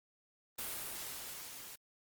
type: noise with level ramp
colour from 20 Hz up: white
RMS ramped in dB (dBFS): -40 to -50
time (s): 0.58-1.76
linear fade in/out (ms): 10
effects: Opus 32 kbps